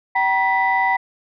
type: tone cluster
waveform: sine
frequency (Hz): 767 / 953 / 1985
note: G5 / A#5 / B6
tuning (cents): -38 / +38 / +8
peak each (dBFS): -19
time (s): 0.15-0.97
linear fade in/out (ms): 10
effects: tanh soft clip ceiling -7 dBFS